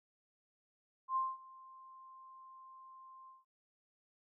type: tone with ADSR envelope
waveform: sine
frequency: 1051 Hz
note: C6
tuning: 7 cents sharp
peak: -30 dBFS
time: 1.08-3.45 s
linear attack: 81 ms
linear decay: 210 ms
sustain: -23 dB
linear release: 170 ms
effects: none